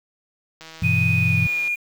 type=click train; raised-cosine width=0.2 ms; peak=-23 dBFS; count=173; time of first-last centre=0.61-1.678 s; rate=161 Hz
type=chord; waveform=sine; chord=E minor; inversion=first; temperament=just; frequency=98.89 / 123.61 / 164.81 Hz; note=G2 / B2 / E3; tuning=+16 / +2 / 0 cents; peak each=-22 dBFS; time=0.82-1.47 s; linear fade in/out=5 ms
type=tone with pitch glide; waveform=sine; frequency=2489 to 2425 Hz; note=D#7 to D#7; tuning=0 to -45 cents; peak=-20 dBFS; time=0.83-1.76 s; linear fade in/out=20 ms; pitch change=-45 cents; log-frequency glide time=1.17-1.62 s
effects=7-bit